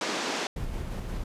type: band-pass noise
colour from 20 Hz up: pink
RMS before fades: -31 dBFS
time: 0.01-0.47 s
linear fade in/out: 2 ms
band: 240 to 6700 Hz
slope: 24 dB/octave
type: noise with tremolo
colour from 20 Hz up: brown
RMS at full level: -32 dBFS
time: 0.56-1.24 s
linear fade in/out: 5 ms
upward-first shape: square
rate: 5.7 Hz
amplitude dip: 25%
effects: resampled to 32000 Hz